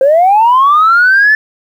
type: linear sweep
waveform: sine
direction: up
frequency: 517 to 1760 Hz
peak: -3 dBFS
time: 0.01-1.35 s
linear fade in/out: 2 ms
effects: tanh soft clip ceiling -1 dBFS + 7-bit